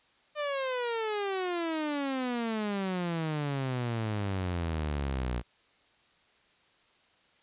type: exponential sweep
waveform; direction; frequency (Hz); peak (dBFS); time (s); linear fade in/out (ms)
sawtooth; down; 604 to 58.27; -26; 0.35-5.43; 50
effects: white hiss -65 dBFS RMS until 7.42 s + resampled to 8000 Hz